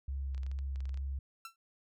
sine tone with vibrato, 67.4 Hz, C#2, 48 cents flat, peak -34 dBFS, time 0.08-1.19 s, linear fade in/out 5 ms, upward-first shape sine, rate 2.3 Hz, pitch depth 24 cents each way
clicks, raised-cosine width 0.2 ms, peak -38 dBFS, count 12, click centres 0.347 / 0.379 / 0.433 / 0.465 / 0.515 / 0.589 / 0.759 / 0.805 / 0.855 / 0.893 / 0.943 / 0.974 s
sawtooth tone with exponential decay, 1345 Hz, E6, 34 cents sharp, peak -37 dBFS, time 1.45-1.56 s, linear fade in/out 2 ms, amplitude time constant 23 ms
effects none

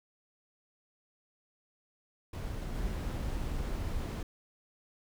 brown noise with level steps, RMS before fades -37 / -35 dBFS, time 2.33-4.23 s, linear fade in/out 5 ms, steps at 2.74 s, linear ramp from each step 20 ms, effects none

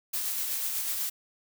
blue noise with tremolo, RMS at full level -30 dBFS, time 0.13-1.1 s, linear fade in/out 10 ms, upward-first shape sine, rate 8.1 Hz, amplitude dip 30%, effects none

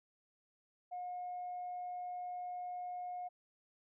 sine tone, 719 Hz, F#5, 50 cents flat, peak -39 dBFS, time 0.91-3.29 s, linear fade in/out 20 ms, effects tanh soft clip ceiling -36 dBFS

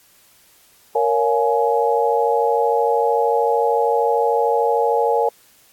sine chord, Bb minor seventh, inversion none, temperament just, 466.2 / 559.4 / 699.2 / 839.1 Hz, Bb4 / Db5 / F5 / Ab5, 0 / +16 / +2 / +18 cents, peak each -18 / -22 / -24 / -19 dBFS, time 0.95-5.29 s, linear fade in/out 5 ms, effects white hiss -53 dBFS RMS until 5.72 s + AAC 64 kbps

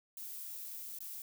violet noise with dropouts, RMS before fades -45 dBFS, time 0.17-1.22 s, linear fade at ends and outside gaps 1 ms, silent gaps 0.988-1.005 s, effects none

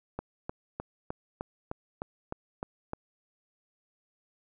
click train, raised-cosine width 1 ms, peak -20 dBFS, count 10, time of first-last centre 0.19-2.934 s, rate 3.28 Hz, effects none

